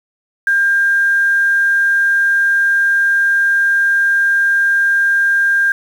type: tone with quantisation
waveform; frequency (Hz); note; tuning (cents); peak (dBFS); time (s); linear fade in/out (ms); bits
sine; 1600; G6; +35; -10; 0.47-5.72; 2; 6
effects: none